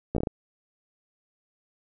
slowing click train, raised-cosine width 2 ms, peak -14 dBFS, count 6, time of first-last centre 0.15-0.272 s, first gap 14 ms, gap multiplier 1.28, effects none

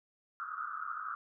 white band-pass noise, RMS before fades -40 dBFS, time 0.4-1.15 s, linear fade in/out 0 ms, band 1200 to 1400 Hz, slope 96 dB/octave, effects none

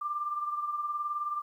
sine beating tone pair, 1186 / 1205 Hz, D6 / D6, +17 / +44 cents, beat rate 19 Hz, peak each -31 / -39 dBFS, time 0.01-1.42 s, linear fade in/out 10 ms, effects 11-bit

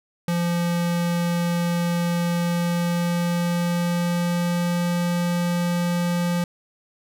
square tone with pitch glide, 172.5 to 174.3 Hz, F3 to F3, -21 to -3 cents, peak -21 dBFS, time 0.28-6.44 s, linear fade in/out 2 ms, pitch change +18 cents, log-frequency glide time 2.32-4.86 s, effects none

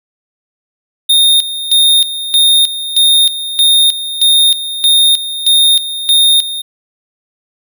square tone with tremolo, 3674 Hz, A#7, 26 cents flat, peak -6 dBFS, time 1.09-6.62 s, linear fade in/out 10 ms, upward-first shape square, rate 1.6 Hz, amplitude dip 75%, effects none

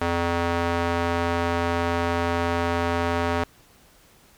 square tone with band-pass filter, 85.4 Hz, F2, 38 cents flat, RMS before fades -24 dBFS, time 0.01-3.44 s, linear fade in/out 5 ms, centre 980 Hz, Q 0.63, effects pink hiss -55 dBFS RMS until 4.37 s

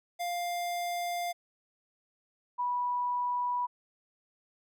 square / sine tone pair in turn, 700 / 980.1 Hz, F5 / B5, +4 / -13 cents, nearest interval tritone, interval 583 cents, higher second, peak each -32 / -28 dBFS, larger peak second, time 0.19-1.33 / 2.58-3.67 s, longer first, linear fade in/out 20 ms, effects none

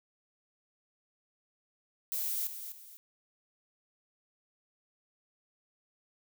violet noise with echo, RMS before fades -34 dBFS, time 2.12-2.47 s, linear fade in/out 0 ms, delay 250 ms, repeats 2, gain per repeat -9 dB, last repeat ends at 2.97 s, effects none

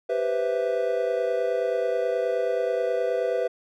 triangle chord, C major seventh, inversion second, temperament equal, 392 / 493.9 / 523.3 / 659.3 Hz, G4 / B4 / C5 / E5, 0 / 0 / 0 / 0 cents, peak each -29 / -23 / -29 / -27 dBFS, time 0.09-3.48 s, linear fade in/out 10 ms, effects none

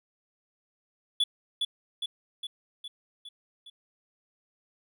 triangle tone with echo, 3433 Hz, A7, 43 cents flat, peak -20 dBFS, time 1.2-1.24 s, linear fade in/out 5 ms, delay 410 ms, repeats 6, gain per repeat -4 dB, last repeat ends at 3.7 s, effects none

